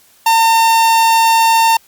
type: tone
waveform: 45% pulse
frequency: 907 Hz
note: A#5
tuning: 48 cents flat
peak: -8 dBFS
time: 0.26-1.77 s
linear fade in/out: 5 ms
effects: white hiss -49 dBFS RMS until 1.87 s + Opus 48 kbps